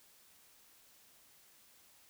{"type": "silence", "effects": ["white hiss -64 dBFS RMS until 2.09 s"]}